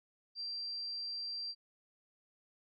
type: tone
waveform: sine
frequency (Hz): 4715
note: D8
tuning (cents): +6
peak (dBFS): -38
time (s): 0.35-1.55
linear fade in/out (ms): 50
effects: none